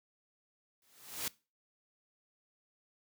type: noise with exponential growth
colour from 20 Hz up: white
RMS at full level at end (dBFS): -34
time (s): 0.82-1.28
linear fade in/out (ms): 2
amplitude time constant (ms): 100
effects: noise-tail reverb RT60 0.3 s tail -21 dB re dry + high-pass 80 Hz 12 dB/octave